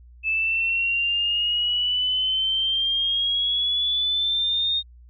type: exponential sweep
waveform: sine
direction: up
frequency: 2616 to 3700 Hz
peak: -20 dBFS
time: 0.23-4.83 s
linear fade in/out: 50 ms
effects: added 60 Hz sine -45 dBFS peak until 5.09 s